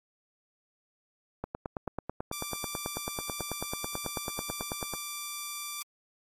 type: click train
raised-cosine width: 1 ms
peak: -19 dBFS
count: 33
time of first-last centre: 1.44-4.937 s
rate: 9.15 Hz
type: tone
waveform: 5% pulse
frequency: 1174.7 Hz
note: D6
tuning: in tune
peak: -24 dBFS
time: 2.32-5.83 s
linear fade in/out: 10 ms
effects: AAC 48 kbps